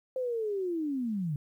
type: linear sweep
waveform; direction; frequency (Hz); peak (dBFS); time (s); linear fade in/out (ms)
sine; down; 524 to 138.8; -29; 0.16-1.36; 2
effects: 11-bit